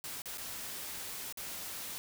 white noise with dropouts, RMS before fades -42 dBFS, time 0.04-1.98 s, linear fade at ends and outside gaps 0 ms, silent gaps 0.219-0.257 / 0.374-0.381 / 1.325-1.373 s, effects none

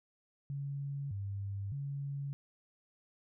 sine tone with vibrato, 118 Hz, A#2, 22 cents sharp, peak -36 dBFS, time 0.5-2.33 s, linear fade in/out 0 ms, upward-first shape square, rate 0.82 Hz, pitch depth 300 cents each way, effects none

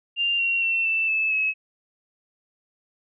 sine tone with pitch steps, 2791 / 2746 / 2702 / 2659 / 2616 / 2574 Hz, F7 / F7 / E7 / E7 / E7 / E7, -2 / -30 / +42 / +14 / -14 / -42 cents, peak -20 dBFS, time 0.16-1.54 s, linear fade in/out 50 ms, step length 230 ms, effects none

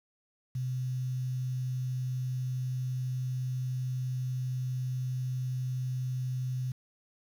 sine tone with quantisation, 127.7 Hz, C3, 42 cents flat, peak -30 dBFS, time 0.55-6.72 s, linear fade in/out 5 ms, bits 9, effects none

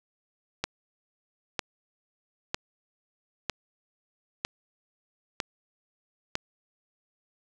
click train, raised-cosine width 0.2 ms, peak -10 dBFS, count 7, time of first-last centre 0.64-6.354 s, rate 1.05 Hz, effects none

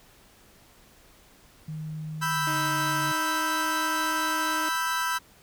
sine tone with pitch glide, 155.56 to 143.48 Hz, D#3 to D3, 0 to -40 cents, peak -32 dBFS, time 1.68-3.12 s, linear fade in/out 5 ms, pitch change -140 cents, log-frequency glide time 2.3-2.55 s
40% pulse chord, E minor, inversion second, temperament equal, 987.8 / 1318.5 / 1568 Hz, B5 / E6 / G6, 0 / 0 / 0 cents, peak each -29 dBFS, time 2.21-5.19 s, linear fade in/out 20 ms
sawtooth tone, 311.1 Hz, D#4, in tune, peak -29 dBFS, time 2.47-4.69 s, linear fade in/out 2 ms
effects pink hiss -56 dBFS RMS until 5.42 s

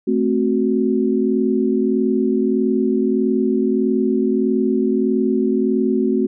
sine chord, F# diminished, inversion first, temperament equal, 220 / 261.6 / 370 Hz, A3 / C4 / F#4, 0 / 0 / 0 cents, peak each -19 dBFS, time 0.07-6.27 s, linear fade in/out 10 ms, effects none

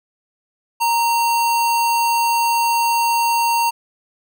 sine tone with sample-and-hold, 932.3 Hz, A#5, in tune, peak -14 dBFS, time 0.8-3.71 s, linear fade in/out 20 ms, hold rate 3675 Hz, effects none

